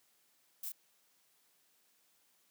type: noise with echo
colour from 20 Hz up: violet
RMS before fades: -42 dBFS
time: 0.63-0.69 s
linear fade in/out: 5 ms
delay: 31 ms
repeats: 1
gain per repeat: -2 dB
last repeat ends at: 0.721 s
effects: white hiss -72 dBFS RMS until 2.5 s + high-pass 150 Hz 12 dB/octave